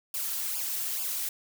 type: noise with flanger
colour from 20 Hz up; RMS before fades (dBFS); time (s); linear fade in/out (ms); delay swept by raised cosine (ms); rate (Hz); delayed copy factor
blue; -32; 0.14-1.29; 2; 0.5 to 3.4; 2.3; -1
effects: none